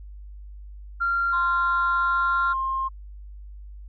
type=tone; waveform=sine; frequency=1384 Hz; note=F6; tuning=16 cents flat; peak=-20 dBFS; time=1-2.54 s; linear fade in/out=20 ms
type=tone with pitch glide; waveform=sine; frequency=1046.5 to 1062.9 Hz; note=C6 to C6; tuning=0 to +27 cents; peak=-23 dBFS; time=1.32-2.89 s; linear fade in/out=20 ms; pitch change=+27 cents; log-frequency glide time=1.93-2.72 s
effects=tanh soft clip ceiling -14 dBFS + added 50 Hz sine -38 dBFS peak until 3.88 s